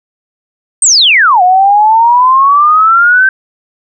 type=exponential two-way sweep; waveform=sine; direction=down then up; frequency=8740 to 716 to 1567 Hz; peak=-3 dBFS; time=0.82-3.29 s; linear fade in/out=2 ms; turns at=1.42 s; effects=none